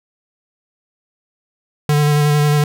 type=tone with vibrato; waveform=square; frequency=147.9 Hz; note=D3; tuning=13 cents sharp; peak=-12 dBFS; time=1.89-2.64 s; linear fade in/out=2 ms; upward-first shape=square; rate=11 Hz; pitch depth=14 cents each way; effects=none